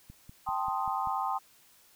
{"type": "click train", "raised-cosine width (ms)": 5, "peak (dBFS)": -35, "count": 6, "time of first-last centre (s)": [0.1, 1.073], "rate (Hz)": 5.14}
{"type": "chord", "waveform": "sine", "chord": "A half-diminished seventh", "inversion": "third", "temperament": "equal", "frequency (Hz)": [784, 880, 1046.5, 1244.5], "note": ["G5", "A5", "C6", "Eb6"], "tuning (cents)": [0, 0, 0, 0], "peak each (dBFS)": [-33, -35, -34, -36], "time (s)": [0.46, 1.39], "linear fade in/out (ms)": 20}
{"effects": ["white hiss -61 dBFS RMS until 1.95 s"]}